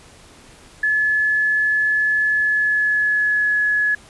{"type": "tone with pitch glide", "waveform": "sine", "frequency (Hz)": [1717, 1696.3], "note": ["A6", "G#6"], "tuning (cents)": [-43, 36], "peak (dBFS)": -15, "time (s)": [0.83, 3.95], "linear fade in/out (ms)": 5, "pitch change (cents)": -21, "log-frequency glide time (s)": [2.23, 3.54], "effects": ["pink hiss -46 dBFS RMS until 4.09 s", "resampled to 24000 Hz"]}